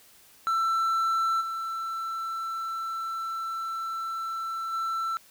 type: tone with level steps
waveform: triangle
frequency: 1336 Hz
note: E6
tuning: 23 cents sharp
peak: -21 / -28 / -25 dBFS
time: 0.47-5.17 s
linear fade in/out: 0 ms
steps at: 1.4 / 4.72 s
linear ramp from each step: 20 ms
effects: white hiss -56 dBFS RMS until 5.3 s